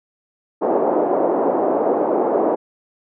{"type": "band-pass noise", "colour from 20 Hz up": "pink", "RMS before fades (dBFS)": -18, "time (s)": [0.61, 2.56], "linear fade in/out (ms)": 20, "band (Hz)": [320, 790], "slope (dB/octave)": 24, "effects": []}